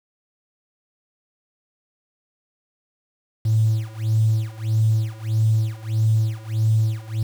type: tone with tremolo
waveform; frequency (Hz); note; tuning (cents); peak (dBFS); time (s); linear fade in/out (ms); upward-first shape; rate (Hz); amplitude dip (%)
triangle; 110; A2; 0; -10; 3.45-7.23; 5; sine; 1.6; 95
effects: tanh soft clip ceiling -12 dBFS + 7-bit